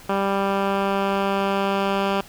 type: tone with low-pass filter sweep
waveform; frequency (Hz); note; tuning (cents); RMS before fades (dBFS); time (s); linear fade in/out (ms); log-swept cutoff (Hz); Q
10% pulse; 196.8; G3; +7; -22; 0.09-2.21; 5; 1900 to 3100; 1
effects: pink hiss -45 dBFS RMS until 2.28 s